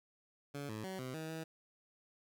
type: tone with pitch steps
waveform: 15% pulse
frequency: 142.5 / 108.3 / 189.1 / 128.9 / 158.9 / 160.9 Hz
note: C#3 / A2 / F#3 / C3 / D#3 / E3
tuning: +48 / -27 / +38 / -26 / +37 / -42 cents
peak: -35 dBFS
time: 0.54-1.44 s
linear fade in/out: 10 ms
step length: 150 ms
effects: none